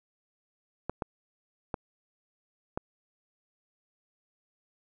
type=clicks; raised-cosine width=1 ms; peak=-17 dBFS; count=4; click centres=0.896 / 1.022 / 1.742 / 2.775 s; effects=none